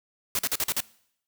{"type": "noise bursts", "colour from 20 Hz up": "white", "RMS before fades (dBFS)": -26, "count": 6, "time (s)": [0.35, 0.805], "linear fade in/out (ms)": 2, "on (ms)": 40, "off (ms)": 43, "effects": ["noise-tail reverb RT60 0.7 s tail -22 dB re dry"]}